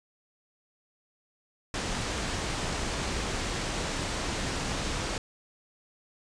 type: low-pass noise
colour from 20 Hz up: pink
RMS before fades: -32 dBFS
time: 1.74-5.18 s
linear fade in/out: 2 ms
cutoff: 8400 Hz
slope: 24 dB/octave
effects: resampled to 22050 Hz

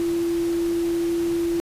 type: tone in noise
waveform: sine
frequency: 339.2 Hz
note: E4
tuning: 50 cents sharp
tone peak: -20 dBFS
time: 0-1.6 s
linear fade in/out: 0 ms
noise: pink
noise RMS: -38 dBFS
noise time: 0-1.6 s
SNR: +15 dB
effects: resampled to 32000 Hz

